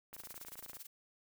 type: click train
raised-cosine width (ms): 0.5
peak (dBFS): -38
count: 19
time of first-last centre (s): 0.13-0.768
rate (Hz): 28.2
type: noise with tremolo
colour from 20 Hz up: blue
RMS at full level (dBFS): -47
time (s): 0.13-0.87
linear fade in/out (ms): 10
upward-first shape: sine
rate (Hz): 18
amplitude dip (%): 90
effects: none